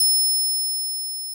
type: tone with level ramp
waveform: 15% pulse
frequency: 5250 Hz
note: E8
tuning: 8 cents flat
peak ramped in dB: -9 to -24 dBFS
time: 0-1.34 s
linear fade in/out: 5 ms
effects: none